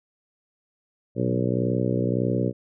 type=harmonic tone with a mistuned harmonic; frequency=61.74 Hz; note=B1; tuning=in tune; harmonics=2 / 3 / 4 / 5 / 6 / 7 / 8 / 9; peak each=-26 / -28 / -29 / -30 / -31 / -31 / -32 / -33 dBFS; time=1.15-2.53 s; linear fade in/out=50 ms; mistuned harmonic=2; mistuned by=-41 cents; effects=none